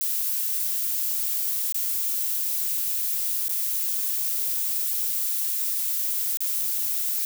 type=noise with dropouts; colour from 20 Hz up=violet; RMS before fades=-26 dBFS; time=0.01-7.25 s; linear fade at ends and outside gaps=1 ms; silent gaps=1.724-1.744 / 3.483-3.493 / 6.372-6.405 s; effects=none